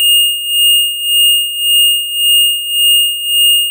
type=tone with tremolo; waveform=square; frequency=2838 Hz; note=F7; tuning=27 cents sharp; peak=-6 dBFS; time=0-3.7 s; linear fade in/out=0 ms; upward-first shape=sine; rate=1.8 Hz; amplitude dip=75%; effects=none